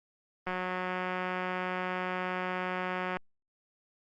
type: click train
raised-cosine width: 0.5 ms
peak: -19 dBFS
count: 495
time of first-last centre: 0.47-3.169 s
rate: 183 Hz
effects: Opus 32 kbps